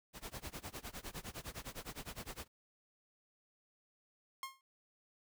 pink noise with tremolo, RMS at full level -44 dBFS, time 0.13-2.48 s, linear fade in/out 50 ms, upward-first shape sine, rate 9.8 Hz, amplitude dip 95%
sawtooth tone with exponential decay, 1070 Hz, C6, 38 cents sharp, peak -34 dBFS, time 4.43-4.61 s, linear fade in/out 1 ms, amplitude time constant 39 ms
effects none

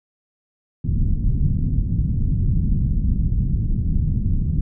pink low-pass noise, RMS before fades -19 dBFS, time 0.84-4.61 s, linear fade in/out 5 ms, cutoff 190 Hz, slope 24 dB/octave, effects none

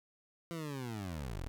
20% pulse linear sweep, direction down, 171.8 to 33.41 Hz, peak -34 dBFS, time 0.51-1.48 s, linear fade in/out 0 ms, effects none

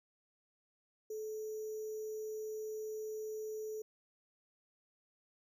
sine tone with sample-and-hold, 432.5 Hz, A4, 30 cents flat, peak -39 dBFS, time 1.1-3.82 s, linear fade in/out 5 ms, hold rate 6300 Hz, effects none

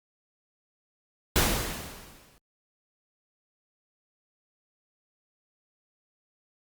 pink noise with exponential decay, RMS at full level -21 dBFS, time 1.36-2.38 s, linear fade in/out 0 ms, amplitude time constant 220 ms, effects Opus 48 kbps

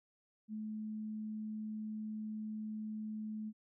sine tone, 215.5 Hz, A3, 36 cents flat, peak -39 dBFS, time 0.48-3.53 s, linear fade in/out 50 ms, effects none

